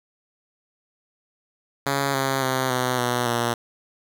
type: tone with pitch steps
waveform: 5% pulse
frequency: 139 / 134.73 / 130.59 / 126.58 / 122.7 / 118.93 Hz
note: C#3 / C#3 / C3 / B2 / B2 / A#2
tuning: +5 / -49 / -3 / +43 / -11 / +35 cents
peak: -10 dBFS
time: 1.86-3.54 s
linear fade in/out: 5 ms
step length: 280 ms
effects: none